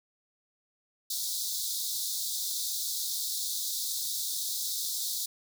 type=high-pass noise; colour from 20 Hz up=pink; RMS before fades=-33 dBFS; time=1.1-5.26 s; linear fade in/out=5 ms; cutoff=3600 Hz; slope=96 dB/octave; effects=none